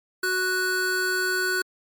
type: tone pair together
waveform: square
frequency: 370 / 1480 Hz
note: F#4 / F#6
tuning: 0 / 0 cents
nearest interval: 2 octaves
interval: 2400 cents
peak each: -29 / -24 dBFS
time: 0.23-1.62 s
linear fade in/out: 5 ms
effects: MP3 96 kbps